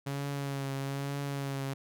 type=tone with vibrato; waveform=sawtooth; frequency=138.9 Hz; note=C#3; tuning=4 cents sharp; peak=-29 dBFS; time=0.06-1.74 s; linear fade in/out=10 ms; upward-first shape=triangle; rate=1.1 Hz; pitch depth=36 cents each way; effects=none